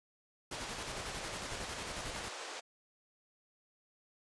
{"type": "noise with tremolo", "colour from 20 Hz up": "pink", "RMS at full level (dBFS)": -43, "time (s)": [0.51, 2.29], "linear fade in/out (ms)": 5, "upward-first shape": "square", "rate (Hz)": 11, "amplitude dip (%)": 55}
{"type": "band-pass noise", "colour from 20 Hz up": "pink", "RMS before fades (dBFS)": -45, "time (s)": [0.51, 2.61], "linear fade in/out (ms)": 20, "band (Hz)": [430, 7900], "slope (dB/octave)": 24}
{"effects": ["resampled to 24000 Hz"]}